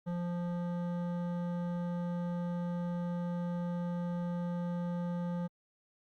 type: tone with hard clipping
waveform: sine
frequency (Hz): 174.61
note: F3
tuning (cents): 0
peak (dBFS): -35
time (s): 0.06-5.48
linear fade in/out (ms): 20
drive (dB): 13
effects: Opus 48 kbps